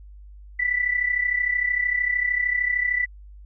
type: tone with amplitude modulation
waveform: sine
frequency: 1975.5 Hz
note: B6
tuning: in tune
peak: -17 dBFS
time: 0.59-3.06 s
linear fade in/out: 10 ms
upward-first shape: sine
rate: 33.2 Hz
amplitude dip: 70%
effects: added 50 Hz sine -41 dBFS peak until 3.45 s